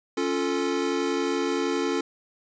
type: chord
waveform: square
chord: Db augmented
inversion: none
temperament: equal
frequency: 277.2 / 349.2 / 440 Hz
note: Db4 / F4 / A4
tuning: 0 / 0 / 0 cents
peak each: -29 dBFS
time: 0.17-2.01 s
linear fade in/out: 5 ms
effects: resampled to 16000 Hz + 9-bit